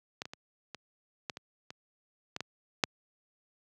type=clicks; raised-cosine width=0.2 ms; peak=-19 / -24 / -25 / -24 / -17 / -24 / -26 / -18 / -18 / -6 dBFS; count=10; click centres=0.219 / 0.255 / 0.335 / 0.747 / 1.298 / 1.371 / 1.705 / 2.364 / 2.406 / 2.838 s; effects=high-pass 100 Hz 12 dB/octave